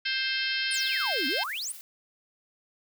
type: harmonic tone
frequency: 526 Hz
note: C5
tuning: 9 cents sharp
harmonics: 3 / 4 / 5 / 6 / 7 / 8 / 9 / 10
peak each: -32 / -35 / -34 / -33 / -39 / -35 / -39 / -37 dBFS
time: 0.05-1.44 s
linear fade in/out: 10 ms
type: exponential two-way sweep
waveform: sine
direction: down then up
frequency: 10100 to 248.4 to 10100 Hz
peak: -31 dBFS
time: 0.71-1.72 s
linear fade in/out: 2 ms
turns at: 1.27 s
type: noise with tremolo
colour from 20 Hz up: blue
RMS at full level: -44 dBFS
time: 0.74-1.81 s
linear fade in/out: 0 ms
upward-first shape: square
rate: 16 Hz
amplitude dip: 25%
effects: none